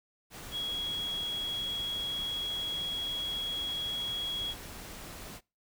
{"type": "tone in noise", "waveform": "sine", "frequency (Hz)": 3322, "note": "G#7", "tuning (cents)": 0, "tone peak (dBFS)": -32, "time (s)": [0.51, 4.55], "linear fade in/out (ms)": 50, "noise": "pink", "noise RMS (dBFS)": -45, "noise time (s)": [0.3, 5.41], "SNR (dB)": 10, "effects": ["noise-tail reverb RT60 0.3 s tail -25 dB re dry"]}